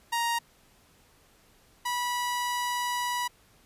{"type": "tone pair in turn", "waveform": "sawtooth", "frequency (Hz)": [936, 976.9], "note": ["A#5", "B5"], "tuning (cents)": [7, -19], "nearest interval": "minor second", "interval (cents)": 74, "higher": "second", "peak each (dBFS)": [-22, -24], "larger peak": "first", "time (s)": [[0.12, 0.39], [1.85, 3.28]], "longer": "second", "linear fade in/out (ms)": 10, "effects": ["pink hiss -61 dBFS RMS until 3.65 s", "resampled to 32000 Hz"]}